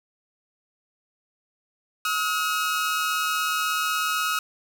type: tone pair together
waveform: sawtooth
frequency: 1276 / 1432.3 Hz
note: D#6 / F6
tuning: +43 / +43 cents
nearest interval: major second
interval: 200 cents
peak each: -21 / -24 dBFS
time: 2.05-4.39 s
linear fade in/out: 2 ms
effects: none